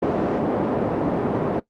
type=band-pass noise; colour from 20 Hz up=pink; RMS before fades=-22 dBFS; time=0.02-1.6 s; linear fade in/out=10 ms; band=220 to 620 Hz; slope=12 dB/octave; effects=noise-tail reverb RT60 0.1 s tail -17 dB re dry + Opus 48 kbps